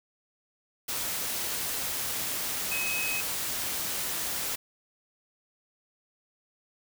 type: tone in noise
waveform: sine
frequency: 2544 Hz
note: D#7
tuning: 38 cents sharp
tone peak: -30 dBFS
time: 2.71-3.21 s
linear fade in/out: 10 ms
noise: white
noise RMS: -32 dBFS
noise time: 0.88-4.56 s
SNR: -1 dB
effects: none